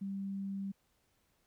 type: tone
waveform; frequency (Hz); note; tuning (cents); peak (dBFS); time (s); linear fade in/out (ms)
sine; 196; G3; 0; -36; 0.01-0.72; 10
effects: pink hiss -75 dBFS RMS until 1.46 s